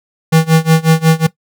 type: tone with tremolo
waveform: square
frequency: 160.9 Hz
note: E3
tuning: 42 cents flat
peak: -5 dBFS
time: 0.32-1.27 s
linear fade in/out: 10 ms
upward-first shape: sine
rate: 5.5 Hz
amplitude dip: 95%
effects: noise-tail reverb RT60 0.1 s tail -17 dB re dry